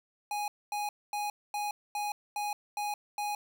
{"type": "tone bursts", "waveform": "square", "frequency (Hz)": 829, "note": "G#5", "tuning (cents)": -3, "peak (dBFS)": -32, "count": 8, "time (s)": [0.31, 3.35], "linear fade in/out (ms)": 2, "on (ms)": 170, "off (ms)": 240, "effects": []}